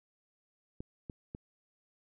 clicks, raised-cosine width 3 ms, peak -28 dBFS, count 3, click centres 0.805 / 1.098 / 1.349 s, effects none

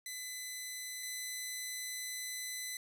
10% pulse tone pair in turn, 2010 / 2010 Hz, B6 / B6, +30 / +30 cents, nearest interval unison, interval 0 cents, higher neither, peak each -32 / -30 dBFS, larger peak second, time 0.06-1.03 / 1.03-2.77 s, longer second, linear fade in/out 2 ms, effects none

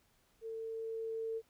sine tone with level ramp, 449.1 Hz, A4, 35 cents sharp, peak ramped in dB -40 to -35 dBFS, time 0.41-1.42 s, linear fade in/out 50 ms, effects pink hiss -72 dBFS RMS until 1.49 s

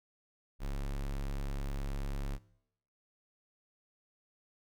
square tone, 34.65 Hz, C#1, in tune, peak -35 dBFS, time 0.59-2.39 s, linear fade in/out 50 ms, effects noise-tail reverb RT60 0.8 s tail -21 dB re dry

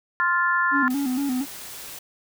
harmonic tone, 349.2 Hz, F4, in tune, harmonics 3 / 4 / 5, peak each -23 / -23 / -23 dBFS, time 0.2-0.88 s, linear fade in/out 0 ms
triangle tone with vibrato, 266.9 Hz, C4, 35 cents sharp, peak -20 dBFS, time 0.71-1.46 s, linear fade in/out 50 ms, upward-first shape square, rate 4.3 Hz, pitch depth 89 cents each way
white noise, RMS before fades -38 dBFS, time 0.9-1.99 s, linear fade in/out 5 ms
effects none

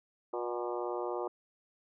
harmonic tone with a mistuned harmonic, 120 Hz, B2, 49 cents flat, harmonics 3 / 4 / 5 / 6 / 7 / 8 / 9 / 10, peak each -37 / -39 / -41 / -43 / -44 / -45 / -46 / -47 dBFS, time 0.33-1.28 s, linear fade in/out 5 ms, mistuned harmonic 6, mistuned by +55 cents, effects none

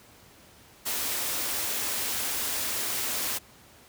white band-stop noise, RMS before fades -30 dBFS, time 0.85-3.39 s, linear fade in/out 20 ms, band 120 to 200 Hz, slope 96 dB/octave, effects pink hiss -54 dBFS RMS until 3.88 s + high-pass 60 Hz 12 dB/octave

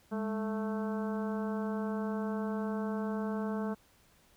harmonic tone with a mistuned harmonic, 220 Hz, A3, in tune, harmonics 1 / 2 / 3 / 4 / 5 / 6 / 7, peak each -33 / -39 / -43 / -45 / -47 / -49 / -50 dBFS, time 0.11-3.75 s, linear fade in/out 20 ms, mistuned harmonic 1, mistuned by -96 cents, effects pink hiss -65 dBFS RMS until 4.36 s

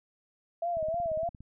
sine tone with vibrato, 659.3 Hz, E5, in tune, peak -28 dBFS, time 0.62-1.29 s, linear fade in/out 5 ms, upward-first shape sine, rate 3.3 Hz, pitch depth 100 cents each way
click train, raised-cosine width 5 ms, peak -34 dBFS, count 12, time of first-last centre 0.77-1.406 s, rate 17.3 Hz
effects none

